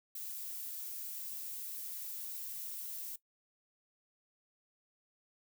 violet noise, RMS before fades -43 dBFS, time 0.15-3.16 s, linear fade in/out 5 ms, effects noise-tail reverb RT60 0.1 s tail -18 dB re dry

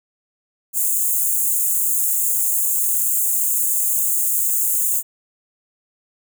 white high-pass noise, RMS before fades -19 dBFS, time 0.73-5.03 s, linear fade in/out 50 ms, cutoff 6700 Hz, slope 96 dB/octave, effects none

